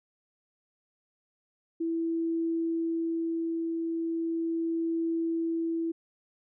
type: tone with tremolo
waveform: sine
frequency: 330.3 Hz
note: E4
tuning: 4 cents sharp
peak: -26 dBFS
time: 1.8-5.92 s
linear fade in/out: 10 ms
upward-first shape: triangle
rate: 0.38 Hz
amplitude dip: 25%
effects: none